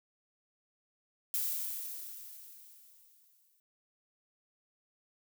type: noise with exponential decay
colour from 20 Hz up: violet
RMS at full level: -32 dBFS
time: 1.34-3.6 s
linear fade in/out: 1 ms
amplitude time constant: 490 ms
effects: none